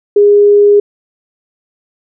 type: tone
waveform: sine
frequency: 410 Hz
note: G#4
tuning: 22 cents flat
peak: -3 dBFS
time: 0.16-0.8 s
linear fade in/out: 5 ms
effects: none